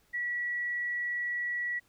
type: tone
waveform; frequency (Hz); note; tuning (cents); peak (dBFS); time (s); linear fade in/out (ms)
sine; 1937; B6; -34; -30; 0.13-1.8; 20
effects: pink hiss -68 dBFS RMS until 1.88 s